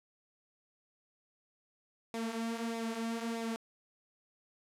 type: tone with flanger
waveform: sawtooth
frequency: 228.7 Hz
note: A#3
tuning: 33 cents flat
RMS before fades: -37 dBFS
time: 2.14-3.56 s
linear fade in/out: 0 ms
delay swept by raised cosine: 0.65 to 6.45 ms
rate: 1.6 Hz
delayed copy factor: -0.6
effects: low-pass 11000 Hz 12 dB/octave